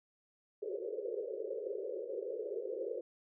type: band-pass noise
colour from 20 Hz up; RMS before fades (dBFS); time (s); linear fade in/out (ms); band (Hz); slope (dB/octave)
pink; -40; 0.62-3.01; 5; 370 to 550; 96
effects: none